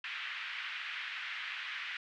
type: band-pass noise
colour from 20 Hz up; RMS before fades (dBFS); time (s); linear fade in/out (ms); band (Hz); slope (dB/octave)
pink; -41; 0.04-1.97; 2; 1600 to 3000; 24
effects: none